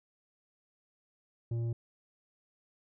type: tone with tanh clipping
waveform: sine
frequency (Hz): 116.54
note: A#2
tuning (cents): 0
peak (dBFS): -32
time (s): 1.51-1.73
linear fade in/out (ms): 5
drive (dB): 8
effects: none